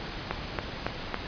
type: click train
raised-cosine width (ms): 0.5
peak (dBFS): -12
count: 4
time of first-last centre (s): 0.31-1.143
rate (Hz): 3.6
effects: pink hiss -37 dBFS RMS until 1.27 s + resampled to 11025 Hz